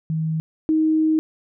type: tone pair in turn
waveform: sine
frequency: 159.1 / 314.4 Hz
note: D#3 / D#4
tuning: +39 / +18 cents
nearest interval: octave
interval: 1179 cents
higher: second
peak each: -20 / -15 dBFS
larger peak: second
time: 0.1-0.4 / 0.69-1.19 s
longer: second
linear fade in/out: 0 ms
effects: none